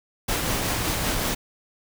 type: noise with tremolo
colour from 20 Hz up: pink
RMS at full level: -24 dBFS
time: 0.28-1.35 s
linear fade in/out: 10 ms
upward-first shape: triangle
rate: 5.3 Hz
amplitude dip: 30%
effects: none